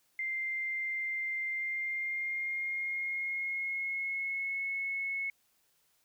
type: tone with pitch glide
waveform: sine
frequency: 2093 to 2192 Hz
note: C7 to C#7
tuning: 0 to -20 cents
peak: -32 dBFS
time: 0.19-5.3 s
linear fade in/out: 2 ms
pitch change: +80 cents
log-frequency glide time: 1.47-4.63 s
effects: white hiss -72 dBFS RMS until 6.04 s

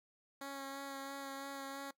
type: tone with vibrato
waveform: 10% pulse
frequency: 274.9 Hz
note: C#4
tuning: 14 cents flat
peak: -35 dBFS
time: 0.41-1.91 s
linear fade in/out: 5 ms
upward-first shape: sine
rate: 3 Hz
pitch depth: 16 cents each way
effects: noise-tail reverb RT60 0.1 s tail -20 dB re dry

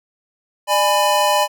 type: chord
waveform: square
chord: G# diminished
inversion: second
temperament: just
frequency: 598 / 830.6 / 996.7 Hz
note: D5 / G#5 / B5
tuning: +31 / 0 / +16 cents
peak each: -19 dBFS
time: 0.67-1.48 s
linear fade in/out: 50 ms
effects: none

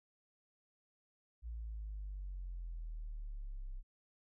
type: exponential sweep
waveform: sine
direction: down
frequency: 58.2 to 31.59 Hz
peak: -40 dBFS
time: 1.42-3.83 s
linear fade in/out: 50 ms
effects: tanh soft clip ceiling -37 dBFS

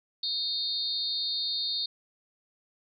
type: tone cluster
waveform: sine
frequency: 3692 / 4237 / 4556 Hz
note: A#7 / C8 / C#8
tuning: -17 / +21 / +47 cents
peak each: -32 / -32 / -34 dBFS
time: 0.23-1.86 s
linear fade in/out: 5 ms
effects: none

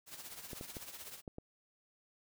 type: noise with tremolo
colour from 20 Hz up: white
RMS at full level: -46 dBFS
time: 0.06-1.22 s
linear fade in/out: 50 ms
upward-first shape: triangle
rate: 16 Hz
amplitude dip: 70%
type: clicks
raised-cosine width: 2 ms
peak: -31 dBFS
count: 5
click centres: 0.532 / 0.611 / 0.768 / 1.278 / 1.384 s
effects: none

